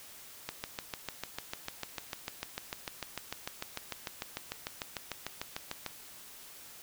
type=click train; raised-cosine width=0.2 ms; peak=-18 dBFS; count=37; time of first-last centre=0.49-5.863 s; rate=6.7 Hz; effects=white hiss -51 dBFS RMS until 6.82 s